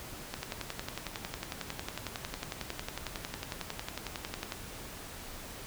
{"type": "click train", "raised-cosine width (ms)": 0.2, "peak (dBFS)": -18, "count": 47, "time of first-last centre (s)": [0.34, 4.522], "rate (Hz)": 11, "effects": ["pink hiss -45 dBFS RMS until 5.66 s"]}